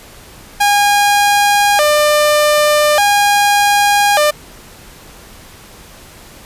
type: tone with vibrato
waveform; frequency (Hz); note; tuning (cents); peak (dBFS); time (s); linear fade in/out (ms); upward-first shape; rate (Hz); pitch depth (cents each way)
sawtooth; 698.5; F5; 0; -5; 0.6-4.31; 10; square; 0.42; 270
effects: pink hiss -38 dBFS RMS until 6.45 s + resampled to 32000 Hz